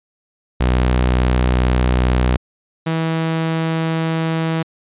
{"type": "tone pair in turn", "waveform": "sawtooth", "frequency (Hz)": [62.3, 162.33], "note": ["B1", "E3"], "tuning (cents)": [16, -26], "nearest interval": "octave + perfect fourth", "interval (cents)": 1658, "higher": "second", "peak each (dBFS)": [-9, -13], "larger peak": "first", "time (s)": [[0.6, 2.37], [2.86, 4.63]], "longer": "neither", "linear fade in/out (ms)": 10, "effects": ["resampled to 8000 Hz"]}